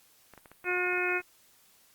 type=clicks; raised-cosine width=0.5 ms; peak=-34 dBFS; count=12; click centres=0.337 / 0.377 / 0.458 / 0.516 / 0.643 / 0.714 / 0.772 / 0.867 / 0.931 / 0.977 / 1.121 / 1.204 s
type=harmonic tone; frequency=359.9 Hz; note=F#4; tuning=48 cents flat; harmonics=1 / 2 / 3 / 4 / 5 / 6 / 7; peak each=-32 / -38 / -41 / -32 / -37 / -35 / -32 dBFS; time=0.64-1.22 s; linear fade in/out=50 ms
effects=white hiss -62 dBFS RMS until 1.94 s + Opus 48 kbps